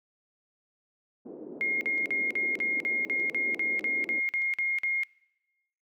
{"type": "band-pass noise", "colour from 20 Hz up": "white", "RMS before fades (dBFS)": -43, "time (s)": [1.25, 4.2], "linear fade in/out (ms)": 10, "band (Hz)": [250, 430], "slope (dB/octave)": 24}
{"type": "tone bursts", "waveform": "sine", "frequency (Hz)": 2139, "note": "C7", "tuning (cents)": 38, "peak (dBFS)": -25, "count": 14, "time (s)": [1.61, 5.034], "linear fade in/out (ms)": 0, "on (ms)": 200, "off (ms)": 48}
{"type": "click train", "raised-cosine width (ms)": 0.2, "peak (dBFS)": -35, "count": 5, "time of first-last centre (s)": [1.98, 4.419], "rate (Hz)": 1.64}
{"effects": ["noise-tail reverb RT60 1.0 s tail -23 dB re dry"]}